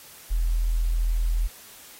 sine tone, 41.2 Hz, E1, in tune, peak -20 dBFS, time 0.3-1.48 s, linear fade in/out 20 ms, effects white hiss -47 dBFS RMS until 1.99 s + AAC 48 kbps

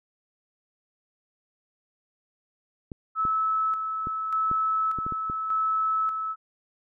clicks, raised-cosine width 3 ms, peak -23 dBFS, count 8, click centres 2.918 / 3.252 / 4.071 / 4.514 / 4.987 / 5.065 / 5.123 / 5.299 s
sine tone with tremolo, 1302 Hz, E6, 22 cents flat, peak -22 dBFS, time 3.15-6.36 s, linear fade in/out 50 ms, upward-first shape square, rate 0.85 Hz, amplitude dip 45%
effects none

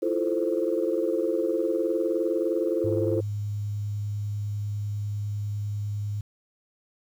sine chord, F major seventh, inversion third, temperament equal, 329.6 / 349.2 / 440 / 523.3 Hz, E4 / F4 / A4 / C5, 0 / 0 / 0 / 0 cents, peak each -28 dBFS, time 0.02-3.21 s, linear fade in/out 10 ms
sine tone with vibrato, 103.3 Hz, G#2, 9 cents flat, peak -27 dBFS, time 2.84-6.21 s, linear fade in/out 5 ms, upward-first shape triangle, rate 10 Hz, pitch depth 9 cents each way
effects tanh soft clip ceiling -13 dBFS + 9-bit

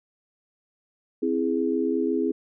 sine chord, C augmented, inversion none, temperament equal, 261.6 / 329.6 / 415.3 Hz, C4 / E4 / G#4, 0 / 0 / 0 cents, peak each -26 dBFS, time 1.22-2.32 s, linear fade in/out 10 ms, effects none

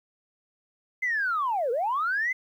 sine linear two-way sweep, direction down then up, 2081 to 445.6 to 2081 Hz, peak -23 dBFS, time 1.02-2.33 s, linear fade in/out 10 ms, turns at 1.71 s, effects tanh soft clip ceiling -19 dBFS + 10-bit

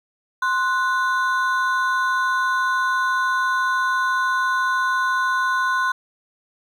triangle ring-modulated tone, 1261 Hz, D#6, 23 cents sharp, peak -13 dBFS, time 0.42-5.92 s, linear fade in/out 5 ms, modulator 217 Hz, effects 9-bit

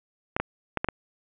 clicks, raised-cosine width 0.5 ms, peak -10 dBFS, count 5, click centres 0.365 / 0.4 / 0.773 / 0.845 / 0.887 s, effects resampled to 8000 Hz + 8-bit

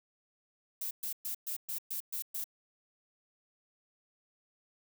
violet noise bursts, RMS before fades -37 dBFS, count 8, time 0.81-2.442 s, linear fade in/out 5 ms, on 99 ms, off 120 ms, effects none

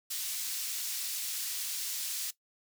pink high-pass noise, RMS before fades -36 dBFS, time 0.1-2.31 s, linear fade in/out 10 ms, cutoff 4300 Hz, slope 12 dB/octave, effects noise-tail reverb RT60 0.1 s tail -17 dB re dry

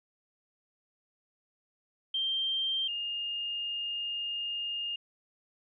sine tone pair in turn, 3160 / 2829 Hz, G7 / F7, +13 / +22 cents, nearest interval major second, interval 191 cents, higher first, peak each -28 / -32 dBFS, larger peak first, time 2.14-2.88 / 2.88-4.96 s, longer second, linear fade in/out 5 ms, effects none

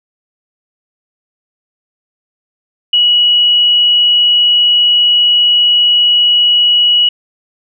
sine tone, 2925 Hz, F#7, 21 cents flat, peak -6 dBFS, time 2.93-7.09 s, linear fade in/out 5 ms, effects none

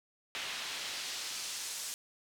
pink noise with band-pass filter sweep, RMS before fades -40 dBFS, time 0.35-1.94 s, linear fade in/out 0 ms, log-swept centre 2800 to 7400 Hz, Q 1, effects none

